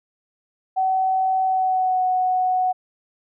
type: tone with pitch glide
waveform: sine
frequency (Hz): 757 to 739.3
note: F#5 to F#5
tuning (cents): +39 to -2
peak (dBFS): -17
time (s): 0.76-2.73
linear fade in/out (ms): 20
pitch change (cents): -41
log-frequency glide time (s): 1.45-2.03
effects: none